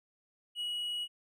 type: tone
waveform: triangle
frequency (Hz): 2913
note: F#7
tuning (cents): -28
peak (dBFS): -32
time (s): 0.55-1.08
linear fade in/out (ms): 50
effects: none